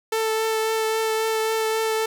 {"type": "tone with vibrato", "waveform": "sawtooth", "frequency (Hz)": 442.1, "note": "A4", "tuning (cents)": 8, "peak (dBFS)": -17, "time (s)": [0.12, 2.06], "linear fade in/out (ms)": 5, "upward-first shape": "triangle", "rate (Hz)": 3.7, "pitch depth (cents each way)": 14, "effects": []}